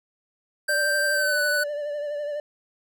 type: tone with pitch glide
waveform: square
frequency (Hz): 1568 to 1488.6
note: G6 to F#6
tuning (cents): 0 to +10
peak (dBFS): -22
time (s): 0.68-1.64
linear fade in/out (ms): 10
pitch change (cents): -90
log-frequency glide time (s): 1.12-1.38
type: tone with vibrato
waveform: triangle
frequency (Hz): 587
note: D5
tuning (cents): -1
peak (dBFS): -25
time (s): 0.69-2.4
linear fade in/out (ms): 2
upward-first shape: triangle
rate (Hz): 12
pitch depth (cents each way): 43
effects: none